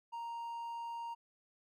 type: tone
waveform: triangle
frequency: 932.3 Hz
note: A#5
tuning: in tune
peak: -38 dBFS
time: 0.12-1.15 s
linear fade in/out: 20 ms
effects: none